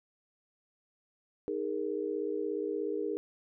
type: chord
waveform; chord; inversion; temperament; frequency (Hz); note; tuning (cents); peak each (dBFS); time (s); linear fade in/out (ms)
sine; D# suspended fourth; none; equal with one note detuned; 311.1 / 409.4 / 466.2; D#4 / G#4 / A#4; 0 / -25 / 0; -37 / -34 / -36; 1.48-3.17; 0
effects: none